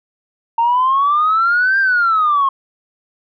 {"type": "exponential two-way sweep", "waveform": "sine", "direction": "up then down", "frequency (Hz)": [914, 1600, 1071], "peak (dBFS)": -10, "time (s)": [0.58, 2.49], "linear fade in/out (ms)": 5, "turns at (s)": 1.79, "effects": ["tanh soft clip ceiling -7 dBFS"]}